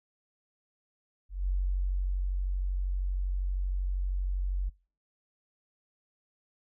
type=tone with ADSR envelope; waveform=sine; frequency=46.36 Hz; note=F#1; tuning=4 cents sharp; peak=-25 dBFS; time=1.29-4.7 s; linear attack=190 ms; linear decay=850 ms; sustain=-2 dB; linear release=18 ms; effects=noise-tail reverb RT60 0.4 s tail -26 dB re dry